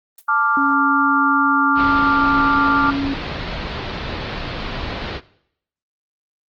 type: noise with exponential decay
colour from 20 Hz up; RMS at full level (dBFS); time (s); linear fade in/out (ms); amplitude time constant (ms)
blue; -34; 0.18-0.26; 5; 16
type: chord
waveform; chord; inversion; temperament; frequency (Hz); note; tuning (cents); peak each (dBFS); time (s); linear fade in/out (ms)
sine; D minor; second; equal; 880 / 1174.7 / 1396.9; A5 / D6 / F6; 0 / 0 / 0; -22 / -17 / -18; 0.28-2.91; 10
type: tone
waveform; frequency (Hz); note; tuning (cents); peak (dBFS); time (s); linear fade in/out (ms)
sine; 277.2; C#4; 0; -19; 0.57-3.14; 2
type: low-pass noise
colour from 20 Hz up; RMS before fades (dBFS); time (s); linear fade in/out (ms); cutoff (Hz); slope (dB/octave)
pink; -27; 1.75-5.21; 50; 4500; 48
effects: noise-tail reverb RT60 0.7 s tail -19 dB re dry + Opus 24 kbps